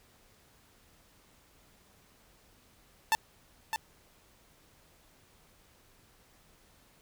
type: tone with echo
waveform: sawtooth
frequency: 886 Hz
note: A5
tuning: 12 cents sharp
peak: -19 dBFS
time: 3.12-3.15 s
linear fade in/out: 0 ms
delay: 610 ms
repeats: 1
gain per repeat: -7 dB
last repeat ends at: 3.76 s
effects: pink hiss -63 dBFS RMS until 7.01 s